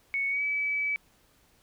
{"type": "tone with pitch glide", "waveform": "sine", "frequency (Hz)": [2217, 2293], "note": ["C#7", "D7"], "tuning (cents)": [0, -42], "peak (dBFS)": -26, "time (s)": [0.14, 0.96], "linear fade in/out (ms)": 0, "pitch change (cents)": 58, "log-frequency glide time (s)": [0.29, 0.43], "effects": ["pink hiss -64 dBFS RMS until 1.62 s"]}